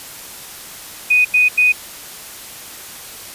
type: tone bursts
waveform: sine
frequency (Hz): 2489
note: D#7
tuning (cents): 0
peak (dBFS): -9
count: 3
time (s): 1.1-1.724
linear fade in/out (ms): 10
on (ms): 150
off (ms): 87
effects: white hiss -34 dBFS RMS until 3.34 s + resampled to 32000 Hz